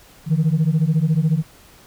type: beating tone pair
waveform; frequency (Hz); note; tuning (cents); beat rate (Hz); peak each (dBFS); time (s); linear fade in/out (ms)
sine; 151.2 / 165.2; D#3 / E3; -49 / +4; 14; -16; 0.26-1.43; 50
effects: tanh soft clip ceiling -11 dBFS + pink hiss -48 dBFS RMS until 1.86 s